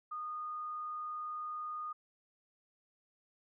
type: tone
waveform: sine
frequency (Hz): 1229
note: D#6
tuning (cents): -22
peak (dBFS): -38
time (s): 0.11-1.93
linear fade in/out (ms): 10
effects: none